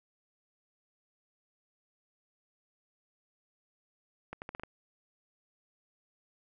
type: accelerating click train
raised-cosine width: 0.5 ms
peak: -25 dBFS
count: 6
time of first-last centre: 4.33-4.635 s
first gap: 89 ms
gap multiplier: 0.81
effects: none